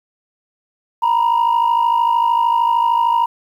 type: tone pair together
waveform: sine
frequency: 932.3 / 985.5 Hz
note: A#5 / B5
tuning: 0 / -4 cents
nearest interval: minor second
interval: 96 cents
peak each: -12 / -15 dBFS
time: 1.02-3.26 s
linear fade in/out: 10 ms
effects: tanh soft clip ceiling -9 dBFS + 8-bit